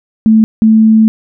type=tone bursts at uneven times; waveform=sine; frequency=220 Hz; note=A3; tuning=in tune; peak=-3 dBFS; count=2; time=0.26-0.44 / 0.62-1.08 s; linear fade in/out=0 ms; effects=none